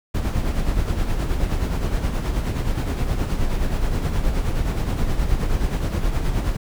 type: noise with tremolo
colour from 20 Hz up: brown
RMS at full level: -19 dBFS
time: 0.14-6.57 s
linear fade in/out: 10 ms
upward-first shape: sine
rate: 9.5 Hz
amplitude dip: 50%
effects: none